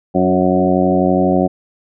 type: harmonic tone with a mistuned harmonic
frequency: 92.2 Hz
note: F#2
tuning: 6 cents flat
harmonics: 1 / 2 / 3 / 4 / 5 / 6 / 7 / 8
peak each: -27 / -16 / -17 / -18 / -28 / -19 / -21 / -20 dBFS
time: 0.14-1.48 s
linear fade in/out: 20 ms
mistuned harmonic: 4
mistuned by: -15 cents
effects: none